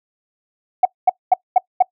sine tone bursts, 740 Hz, F#5, in tune, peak -6 dBFS, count 5, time 0.83-1.825 s, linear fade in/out 5 ms, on 23 ms, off 220 ms, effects noise-tail reverb RT60 0.1 s tail -23 dB re dry + tanh soft clip ceiling -2 dBFS

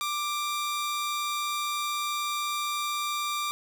sawtooth tone pair together, 1181 / 3749 Hz, D6 / A#7, +9 / +9 cents, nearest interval octave + minor sixth, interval 2000 cents, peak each -25 / -34 dBFS, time 0.01-3.51 s, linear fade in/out 0 ms, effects none

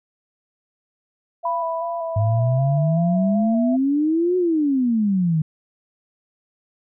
sine tone with vibrato, 670 Hz, E5, 28 cents sharp, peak -24 dBFS, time 1.43-3.77 s, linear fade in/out 20 ms, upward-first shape square, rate 2.6 Hz, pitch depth 27 cents each way
sine tone with exponential decay, 987.8 Hz, B5, in tune, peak -20 dBFS, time 1.45-3.57 s, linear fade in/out 5 ms, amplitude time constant 460 ms
sine exponential two-way sweep, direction up then down, 102.6 to 369.2 to 152.2 Hz, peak -16 dBFS, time 2.16-5.42 s, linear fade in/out 5 ms, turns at 4.37 s
effects none

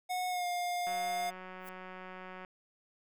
square tone with pitch glide, 730 to 708.4 Hz, F#5 to F5, -24 to +24 cents, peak -33 dBFS, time 0.09-1.31 s, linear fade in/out 20 ms, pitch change -52 cents, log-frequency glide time 0.29-0.46 s
click train, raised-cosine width 0.5 ms, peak -32 dBFS, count 293, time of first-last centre 0.87-2.448 s, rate 185 Hz
violet noise with exponential growth, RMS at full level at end -45 dBFS, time 1.6-1.69 s, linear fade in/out 2 ms, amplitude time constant 19 ms
effects none

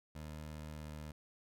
20% pulse tone with pitch glide, 76.7 to 76.04 Hz, D#2 to D#2, -24 to -39 cents, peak -40 dBFS, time 0.15-1.12 s, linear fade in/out 5 ms, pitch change -15 cents, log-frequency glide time 0.65-0.93 s, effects none

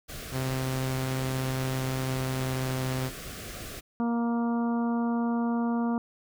pink band-stop noise, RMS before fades -40 dBFS, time 0.08-3.81 s, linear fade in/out 20 ms, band 760 to 1100 Hz, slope 96 dB/octave
sawtooth tone with pitch glide, 130.81 to 129.83 Hz, C3 to C3, 0 to -13 cents, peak -24 dBFS, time 0.31-3.11 s, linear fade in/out 50 ms, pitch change -13 cents, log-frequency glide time 1.95-2.86 s
harmonic tone, 234.6 Hz, A#3, 11 cents sharp, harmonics 1 / 2 / 3 / 4 / 5 / 6, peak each -25 / -37 / -37 / -38 / -41 / -46 dBFS, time 4-5.98 s, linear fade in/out 0 ms
effects none

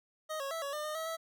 25% pulse tone with pitch steps, 624 / 550 / 655 / 561 / 602 / 611 / 644 / 653 Hz, D#5 / C#5 / E5 / C#5 / D5 / D#5 / E5 / E5, +5 / -14 / -11 / +21 / +43 / -32 / -41 / -17 cents, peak -32 dBFS, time 0.29-1.17 s, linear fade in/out 20 ms, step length 110 ms, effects none

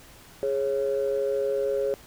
sine tone pair together, 415.3 / 548.4 Hz, G#4 / C#5, 0 / -19 cents, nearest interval perfect fourth, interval 481 cents, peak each -25 dBFS, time 0.43-1.94 s, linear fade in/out 0 ms, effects tanh soft clip ceiling -17 dBFS + pink hiss -50 dBFS RMS until 2.06 s

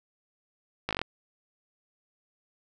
slowing click train, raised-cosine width 0.3 ms, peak -13 dBFS, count 7, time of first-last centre 0.89-1.016 s, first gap 18 ms, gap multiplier 1.06, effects none

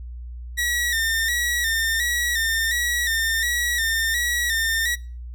sawtooth tone with vibrato, 1864.7 Hz, A#6, in tune, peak -17 dBFS, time 0.57-4.96 s, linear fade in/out 20 ms, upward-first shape square, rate 1.4 Hz, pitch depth 53 cents each way, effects noise-tail reverb RT60 0.4 s tail -24 dB re dry + added 60 Hz sine -32 dBFS peak until 5.34 s

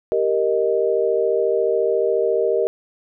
sine chord, Eb major, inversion first, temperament equal, 392 / 466.2 / 622.3 Hz, G4 / Bb4 / Eb5, 0 / 0 / 0 cents, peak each -21 / -19 / -22 dBFS, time 0.12-2.67 s, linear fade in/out 0 ms, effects none

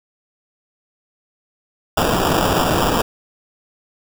violet noise with sample-and-hold, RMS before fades -17 dBFS, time 1.97-3.02 s, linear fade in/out 5 ms, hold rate 2100 Hz, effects none

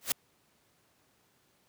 white noise with exponential growth, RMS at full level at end -24 dBFS, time 0.01-0.12 s, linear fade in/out 2 ms, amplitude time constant 23 ms, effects pink hiss -69 dBFS RMS until 1.68 s + high-pass 100 Hz 12 dB/octave

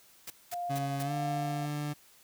white noise bursts, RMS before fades -41 dBFS, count 4, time 0.27-1.028 s, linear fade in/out 5 ms, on 32 ms, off 210 ms
sine tone with tremolo, 703 Hz, F5, 11 cents sharp, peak -32 dBFS, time 0.52-1.66 s, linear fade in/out 10 ms, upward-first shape sine, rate 1.6 Hz, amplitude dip 45%
30% pulse tone with pitch glide, 138.59 to 147.68 Hz, C#3 to D3, 0 to +10 cents, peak -30 dBFS, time 0.69-1.94 s, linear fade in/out 20 ms, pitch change +110 cents, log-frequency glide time 1.03-1.12 s
effects white hiss -60 dBFS RMS until 2.23 s

